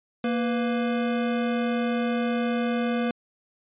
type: tone pair together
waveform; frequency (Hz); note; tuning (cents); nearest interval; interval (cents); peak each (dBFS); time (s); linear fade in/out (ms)
square; 233.8 / 495.4; A#3 / B4; +5 / +5; octave + minor second; 1300; -25 / -30; 0.24-3.11; 2
effects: resampled to 8000 Hz